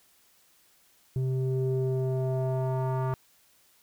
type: tone with low-pass filter sweep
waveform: square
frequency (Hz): 130.3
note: C3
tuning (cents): -7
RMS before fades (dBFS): -28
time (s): 1.16-3.14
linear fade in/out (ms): 0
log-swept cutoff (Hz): 270 to 1100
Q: 2.6
effects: white hiss -63 dBFS RMS until 3.82 s